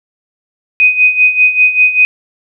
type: tone with tremolo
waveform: sine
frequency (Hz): 2500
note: D#7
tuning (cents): +8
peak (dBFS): -3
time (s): 0.8-2.05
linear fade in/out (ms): 0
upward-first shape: sine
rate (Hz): 5.1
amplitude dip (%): 75
effects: none